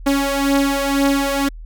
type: beating tone pair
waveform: sawtooth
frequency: 277.2 / 279.2 Hz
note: C#4 / C#4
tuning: 0 / +13 cents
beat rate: 2 Hz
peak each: -13 / -16 dBFS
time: 0.06-1.49 s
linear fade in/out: 10 ms
effects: added 40 Hz sine -31 dBFS peak until 1.65 s